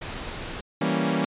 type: noise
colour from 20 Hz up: pink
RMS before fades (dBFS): -34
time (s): 0.01-0.61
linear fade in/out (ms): 10
type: chord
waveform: sawtooth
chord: E diminished seventh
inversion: none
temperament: equal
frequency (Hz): 164.81 / 196 / 233.1 / 277.2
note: E3 / G3 / Bb3 / Db4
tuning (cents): 0 / 0 / 0 / 0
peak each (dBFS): -24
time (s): 0.81-1.25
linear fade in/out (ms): 5
effects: resampled to 8000 Hz